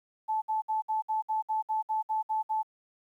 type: tone bursts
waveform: sine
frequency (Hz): 871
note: A5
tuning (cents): -18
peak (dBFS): -26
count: 12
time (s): 0.28-2.631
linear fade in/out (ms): 20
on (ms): 140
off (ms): 61
effects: 11-bit